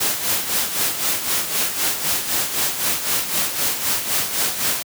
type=noise with tremolo; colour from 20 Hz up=white; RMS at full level=-19 dBFS; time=0-4.83 s; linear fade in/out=10 ms; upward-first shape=sine; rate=3.9 Hz; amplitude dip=60%; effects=high-pass 80 Hz 12 dB/octave